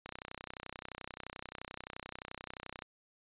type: click train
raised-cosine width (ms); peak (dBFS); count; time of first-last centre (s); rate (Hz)
0.3; -26; 88; 0.06-2.822; 31.5
effects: resampled to 8000 Hz